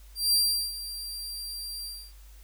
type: tone with ADSR envelope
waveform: sawtooth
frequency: 4727 Hz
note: D8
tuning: 10 cents sharp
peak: -17 dBFS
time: 0.15-2.13 s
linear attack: 180 ms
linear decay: 390 ms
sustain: -15 dB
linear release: 280 ms
effects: added 50 Hz sine -47 dBFS peak until 2.43 s + white hiss -59 dBFS RMS until 2.43 s